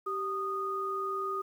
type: tone pair together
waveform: sine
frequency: 388.3 / 1234 Hz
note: G4 / D#6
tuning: -16 / -15 cents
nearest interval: octave + minor sixth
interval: 2001 cents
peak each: -36 / -32 dBFS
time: 0.06-1.42 s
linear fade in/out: 10 ms
effects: 10-bit